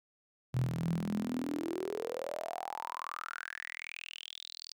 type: tone with high-pass filter sweep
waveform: sawtooth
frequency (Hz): 41.2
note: E1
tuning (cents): 0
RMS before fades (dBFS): -38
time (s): 0.53-4.74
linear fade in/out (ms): 20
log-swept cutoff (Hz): 120 to 4900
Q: 9.6
effects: none